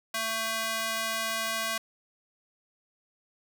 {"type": "tone with high-pass filter", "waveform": "square", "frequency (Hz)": 223.5, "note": "A3", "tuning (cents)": 27, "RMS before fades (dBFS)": -31, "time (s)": [0.14, 1.78], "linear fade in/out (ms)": 5, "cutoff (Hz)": 1100, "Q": 0.7, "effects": []}